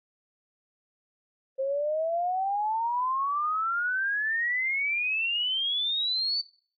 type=exponential sweep; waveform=sine; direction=up; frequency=527 to 4577 Hz; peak=-25 dBFS; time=1.58-6.42 s; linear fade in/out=20 ms; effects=noise-tail reverb RT60 0.5 s tail -22 dB re dry + AAC 48 kbps